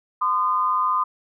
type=tone pair together; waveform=sine; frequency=1028 / 1222.5 Hz; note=C6 / D#6; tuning=-31 / -31 cents; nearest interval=minor third; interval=300 cents; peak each=-21 dBFS; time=0.21-1.04 s; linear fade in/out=10 ms; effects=none